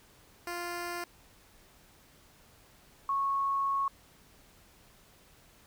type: tone pair in turn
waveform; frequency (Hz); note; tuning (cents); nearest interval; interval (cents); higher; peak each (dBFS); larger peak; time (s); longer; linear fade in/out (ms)
10% pulse / sine; 348.4 / 1101.3; F4 / C#6; -4 / -12; octave + minor sixth; 1992; second; -27 / -27; neither; 0.47-1.04 / 3.09-3.88; second; 2
effects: pink hiss -60 dBFS RMS until 5.66 s